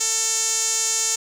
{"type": "tone with band-pass filter", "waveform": "sawtooth", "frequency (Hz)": 446, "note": "A4", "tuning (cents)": 23, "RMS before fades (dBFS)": -22, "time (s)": [0, 1.16], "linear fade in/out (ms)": 10, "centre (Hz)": 6900, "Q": 5, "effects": []}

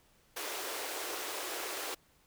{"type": "high-pass noise", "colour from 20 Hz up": "pink", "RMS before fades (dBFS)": -39, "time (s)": [0.36, 1.95], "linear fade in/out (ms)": 10, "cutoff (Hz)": 330, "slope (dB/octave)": 48, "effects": ["pink hiss -67 dBFS RMS until 2.26 s"]}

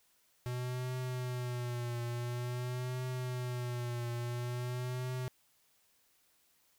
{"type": "tone with vibrato", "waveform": "square", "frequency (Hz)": 123.3, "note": "B2", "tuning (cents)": -2, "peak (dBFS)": -36, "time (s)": [0.46, 5.28], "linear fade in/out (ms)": 0, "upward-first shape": "triangle", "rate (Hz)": 0.48, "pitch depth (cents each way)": 62, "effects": ["white hiss -71 dBFS RMS until 6.78 s"]}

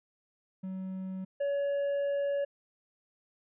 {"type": "tone pair in turn", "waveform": "triangle", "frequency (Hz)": [188.4, 564.6], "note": ["F#3", "C#5"], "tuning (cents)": [32, 32], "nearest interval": "octave + perfect fifth", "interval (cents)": 1900, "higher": "second", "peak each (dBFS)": [-33, -26], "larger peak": "second", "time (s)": [[0.63, 1.25], [1.4, 2.45]], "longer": "second", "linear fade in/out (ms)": 10, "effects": ["resampled to 8000 Hz"]}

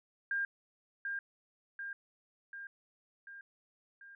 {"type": "tone with echo", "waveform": "sine", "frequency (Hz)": 1604, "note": "G6", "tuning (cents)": 39, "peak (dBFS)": -31, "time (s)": [0.31, 0.45], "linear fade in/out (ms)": 2, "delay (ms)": 740, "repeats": 5, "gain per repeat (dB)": -4, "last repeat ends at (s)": 4.15, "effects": []}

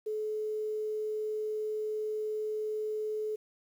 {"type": "tone", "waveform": "sine", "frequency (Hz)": 429.3, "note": "A4", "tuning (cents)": -43, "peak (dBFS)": -31, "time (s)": [0.06, 3.36], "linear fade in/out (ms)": 10, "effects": ["10-bit"]}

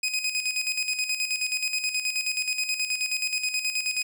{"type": "tone with tremolo", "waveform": "20% pulse", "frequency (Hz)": 2507, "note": "D#7", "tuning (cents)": 12, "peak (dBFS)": -19, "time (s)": [0.03, 4.03], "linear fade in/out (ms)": 5, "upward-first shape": "square", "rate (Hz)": 9.4, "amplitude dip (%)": 60, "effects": []}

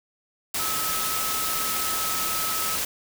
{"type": "tone in noise", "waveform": "sine", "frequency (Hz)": 1291, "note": "E6", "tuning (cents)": -37, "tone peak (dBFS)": -31, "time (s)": [0.59, 2.76], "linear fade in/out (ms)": 5, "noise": "white", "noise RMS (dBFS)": -27, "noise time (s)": [0.54, 2.85], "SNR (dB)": -7, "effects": []}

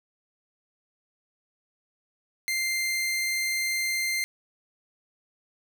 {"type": "tone", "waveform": "sawtooth", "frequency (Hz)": 2093, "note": "C7", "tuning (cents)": 0, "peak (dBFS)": -22, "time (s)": [2.48, 4.24], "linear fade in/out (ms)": 0, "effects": []}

